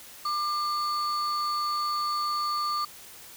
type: tone pair together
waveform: sine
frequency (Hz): 1194 / 4457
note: D6 / C#8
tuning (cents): +28 / +9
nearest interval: octave + major seventh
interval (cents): 2281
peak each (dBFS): -25 / -32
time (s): 0.25-2.85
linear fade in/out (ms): 5
effects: tanh soft clip ceiling -22 dBFS + white hiss -47 dBFS RMS until 3.36 s